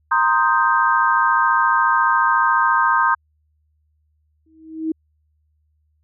sine chord, C minor seventh, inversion third, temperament equal, 932.3 / 1046.5 / 1244.5 / 1568 Hz, Bb5 / C6 / Eb6 / G6, 0 / 0 / 0 / 0 cents, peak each -19 dBFS, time 0.11-3.15 s, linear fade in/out 10 ms
sine tone with exponential growth, 318.6 Hz, D#4, 41 cents sharp, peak -16 dBFS, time 4.46-4.92 s, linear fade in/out 5 ms, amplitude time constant 100 ms
effects added 76 Hz sine -61 dBFS peak until 6.03 s

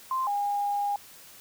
sine tone pair in turn, 1045 / 813.5 Hz, C6 / G#5, -2 / -36 cents, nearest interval major third, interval 434 cents, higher first, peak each -25 dBFS, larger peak neither, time 0.11-0.27 / 0.27-0.96 s, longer second, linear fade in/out 2 ms, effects white hiss -50 dBFS RMS until 1.4 s

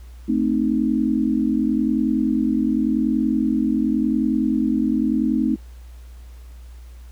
sine chord, A diminished, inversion none, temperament equal with one note detuned, 220 / 260.9 / 311.1 Hz, A3 / C4 / Eb4, 0 / -5 / 0 cents, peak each -21 / -21 / -22 dBFS, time 0.28-5.56 s, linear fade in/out 10 ms, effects added 60 Hz sine -37 dBFS peak until 7.11 s + pink hiss -55 dBFS RMS until 7.11 s

